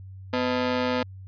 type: ring-modulated tone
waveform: sawtooth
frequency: 377.4 Hz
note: F#4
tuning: 34 cents sharp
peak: -16 dBFS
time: 0.33-1.03 s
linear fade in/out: 5 ms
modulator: 127 Hz
effects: added 95 Hz sine -39 dBFS peak until 1.27 s + resampled to 11025 Hz